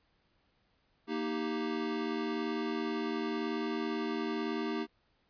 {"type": "chord", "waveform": "square", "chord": "Eb major", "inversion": "second", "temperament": "equal", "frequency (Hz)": [233.1, 311.1, 392], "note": ["Bb3", "Eb4", "G4"], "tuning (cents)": [0, 0, 0], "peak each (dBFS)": [-38, -37, -38], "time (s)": [1.07, 4.87], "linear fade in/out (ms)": 50, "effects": ["pink hiss -73 dBFS RMS until 5.29 s", "resampled to 11025 Hz"]}